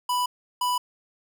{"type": "tone pair in turn", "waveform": "square", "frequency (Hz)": [989, 989], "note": ["B5", "B5"], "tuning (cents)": [2, 2], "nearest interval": "unison", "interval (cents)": 0, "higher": "neither", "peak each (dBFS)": -23, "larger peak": "neither", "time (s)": [[0.09, 0.26], [0.61, 0.78]], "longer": "neither", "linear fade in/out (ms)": 5, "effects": []}